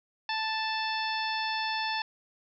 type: harmonic tone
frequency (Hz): 880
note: A5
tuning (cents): 0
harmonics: 1 / 2 / 3 / 4 / 5 / 6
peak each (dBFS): -32 / -35 / -37 / -38 / -39 / -40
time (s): 0.29-2.02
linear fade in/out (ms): 2
effects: none